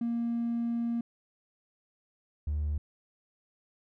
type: tone pair in turn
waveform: triangle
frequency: 234.2 / 74.71 Hz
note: A#3 / D2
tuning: +8 / +30 cents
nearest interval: octave + minor sixth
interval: 1978 cents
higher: first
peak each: -25 dBFS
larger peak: neither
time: 0.01-1.01 / 2.47-2.78 s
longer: first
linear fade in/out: 5 ms
effects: tanh soft clip ceiling -24 dBFS